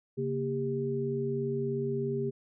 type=tone cluster; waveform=sine; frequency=136.5 / 233.4 / 397.6 Hz; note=C#3 / A#3 / G4; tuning=-26 / +2 / +25 cents; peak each=-34 / -36 / -31 dBFS; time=0.17-2.31 s; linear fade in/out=20 ms; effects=none